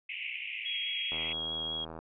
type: band-pass noise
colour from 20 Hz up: white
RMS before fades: -39 dBFS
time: 0.09-1.33 s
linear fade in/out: 5 ms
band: 2100 to 2900 Hz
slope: 96 dB/octave
type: tone with vibrato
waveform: sine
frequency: 3297 Hz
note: G#7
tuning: 13 cents flat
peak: -33 dBFS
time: 0.65-1.85 s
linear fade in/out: 10 ms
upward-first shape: sine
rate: 4.8 Hz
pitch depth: 10 cents each way
type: click train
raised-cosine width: 1 ms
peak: -29 dBFS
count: 71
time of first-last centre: 1.12-1.99 s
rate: 80.5 Hz
effects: none